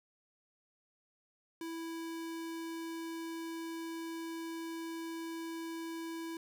square tone, 329.6 Hz, E4, in tune, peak -40 dBFS, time 1.61-6.37 s, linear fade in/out 2 ms, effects none

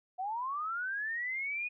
sine linear sweep, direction up, 716 to 2489 Hz, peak -33 dBFS, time 0.18-1.69 s, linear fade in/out 20 ms, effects none

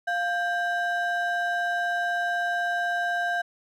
triangle ring-modulated tone, 1142 Hz, D6, 49 cents flat, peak -19 dBFS, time 0.07-3.42 s, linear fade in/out 10 ms, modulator 442 Hz, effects none

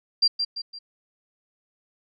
sine tone with echo, 4726 Hz, D8, 10 cents sharp, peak -15 dBFS, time 0.22-0.28 s, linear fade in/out 10 ms, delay 170 ms, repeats 3, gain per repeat -7 dB, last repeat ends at 0.79 s, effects none

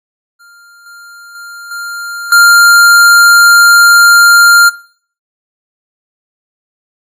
square tone with level steps, 1396.9 Hz, F6, in tune, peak -38 / -32 / -27 / -20 / -3 dBFS, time 0.39-4.7 s, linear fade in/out 20 ms, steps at 0.86 / 1.35 / 1.71 / 2.32 s, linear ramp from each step 2 ms, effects noise-tail reverb RT60 0.5 s tail -18 dB re dry + AAC 64 kbps

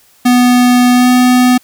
square tone with pitch glide, 246.9 to 249.8 Hz, B3 to B3, 0 to +20 cents, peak -6 dBFS, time 0.25-1.58 s, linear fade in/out 10 ms, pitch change +20 cents, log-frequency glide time 0.93-1.1 s, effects white hiss -48 dBFS RMS until 1.63 s

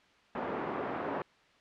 pink band-pass noise, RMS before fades -36 dBFS, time 0.35-1.22 s, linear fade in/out 2 ms, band 290 to 1200 Hz, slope 12 dB/octave, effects white hiss -63 dBFS RMS until 1.6 s + low-pass 3000 Hz 12 dB/octave

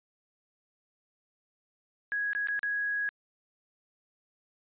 sine tone with dropouts, 1661.2 Hz, G#6, in tune, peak -28 dBFS, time 2.12-3.09 s, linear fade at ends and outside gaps 0 ms, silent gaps 2.332-2.35 / 2.472-2.485 / 2.592-2.631 s, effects resampled to 8000 Hz

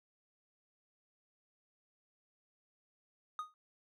triangle tone with exponential decay, 1241 Hz, D#6, 5 cents flat, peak -32 dBFS, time 3.39-3.54 s, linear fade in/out 1 ms, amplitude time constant 32 ms, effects none

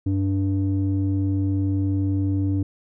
square tone with low-pass filter, 97.1 Hz, G2, 16 cents flat, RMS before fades -22 dBFS, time 0.06-2.63 s, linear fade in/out 5 ms, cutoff 270 Hz, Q 2.9, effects none

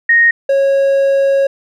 sine / triangle tone pair in turn, 1863 / 548.9 Hz, A#6 / C#5, -2 / -17 cents, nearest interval octave + major sixth, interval 2115 cents, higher first, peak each -6 / -7 dBFS, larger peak first, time 0.09-0.31 / 0.49-1.47 s, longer second, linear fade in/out 5 ms, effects none

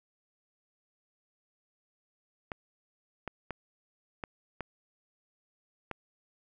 clicks, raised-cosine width 0.5 ms, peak -21 dBFS, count 6, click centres 2.518 / 3.277 / 3.507 / 4.238 / 4.607 / 5.913 s, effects none

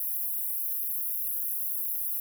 pink high-pass noise, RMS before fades -31 dBFS, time 0-2.2 s, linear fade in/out 2 ms, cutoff 11000 Hz, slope 96 dB/octave, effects none

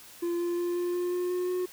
triangle tone with pitch steps, 344.4 / 347 / 349.6 / 352.2 / 354.9 / 357.6 / 360.3 / 363 Hz, F4 / F4 / F4 / F4 / F4 / F4 / F#4 / F#4, -24 / -11 / +2 / +15 / +28 / +41 / -46 / -33 cents, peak -25 dBFS, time 0.22-1.66 s, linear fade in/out 10 ms, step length 180 ms, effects white hiss -50 dBFS RMS until 1.72 s

